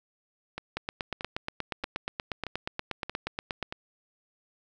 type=two click trains; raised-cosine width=0.3 ms; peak=-19 / -15 dBFS; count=6 / 25; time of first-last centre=0.58-3.725 / 0.77-3.627 s; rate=1.59 / 8.4 Hz; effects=none